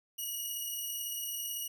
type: beating tone pair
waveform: 5% pulse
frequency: 2887 / 2905 Hz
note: F#7 / F#7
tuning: -43 / -32 cents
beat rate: 18 Hz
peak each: -35 / -28 dBFS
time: 0.18-1.68 s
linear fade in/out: 10 ms
effects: none